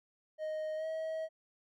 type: tone with pitch glide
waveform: triangle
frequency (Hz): 622.3 to 638.7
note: D#5 to D#5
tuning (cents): 0 to +45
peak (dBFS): -33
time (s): 0.38-1.29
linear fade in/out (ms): 50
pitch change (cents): +45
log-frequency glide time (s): 0.76-0.86
effects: none